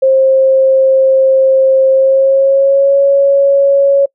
sine tone with pitch glide, 531 to 555.8 Hz, C5 to C#5, +25 to +4 cents, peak -5 dBFS, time 0.02-4.06 s, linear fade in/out 10 ms, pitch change +79 cents, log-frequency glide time 1.91-2.98 s, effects noise-tail reverb RT60 0.1 s tail -24 dB re dry

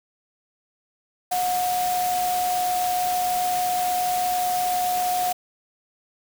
sine tone in noise, 725 Hz, F#5, 35 cents flat, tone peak -21 dBFS, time 1.31-5.33 s, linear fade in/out 10 ms, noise white, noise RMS -31 dBFS, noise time 1.31-5.33 s, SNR +7 dB, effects none

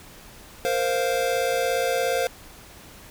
square chord, Bb suspended second, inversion none, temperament equal, 466.2 / 523.3 / 698.5 Hz, Bb4 / C5 / F5, 0 / 0 / 0 cents, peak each -28 / -25 / -28 dBFS, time 0.65-2.27 s, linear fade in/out 0 ms, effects pink hiss -46 dBFS RMS until 3.1 s

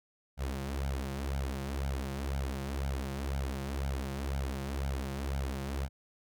sawtooth tone with flanger, 68 Hz, C#2, 33 cents flat, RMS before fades -35 dBFS, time 0.37-5.89 s, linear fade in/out 50 ms, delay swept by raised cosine 1.3 to 5.7 ms, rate 2 Hz, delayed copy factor +1, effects none

